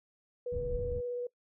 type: tone with vibrato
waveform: sine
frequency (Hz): 488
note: B4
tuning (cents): -21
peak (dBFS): -33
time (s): 0.46-1.27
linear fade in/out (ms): 5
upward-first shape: sine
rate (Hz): 17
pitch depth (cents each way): 11
type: low-pass noise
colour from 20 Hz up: pink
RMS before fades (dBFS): -38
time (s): 0.52-1.01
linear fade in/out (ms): 10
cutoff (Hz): 130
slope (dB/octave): 12
effects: noise-tail reverb RT60 0.1 s tail -21 dB re dry